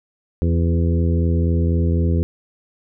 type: harmonic tone with a mistuned harmonic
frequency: 83.9 Hz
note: E2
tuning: 31 cents sharp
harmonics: 1 / 2 / 3 / 4 / 5 / 6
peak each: -16 / -22 / -26 / -28 / -30 / -32 dBFS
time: 0.42-2.23 s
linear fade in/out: 0 ms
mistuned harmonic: 4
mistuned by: +24 cents
effects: none